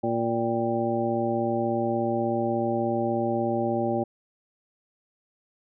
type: harmonic tone with a mistuned harmonic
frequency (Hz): 116.54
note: A#2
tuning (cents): 0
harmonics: 1 / 2 / 3 / 4 / 5 / 7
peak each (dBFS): -34 / -29 / -28 / -37 / -29 / -30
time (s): 0.03-4.04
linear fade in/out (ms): 10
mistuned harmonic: 7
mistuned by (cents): -58
effects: none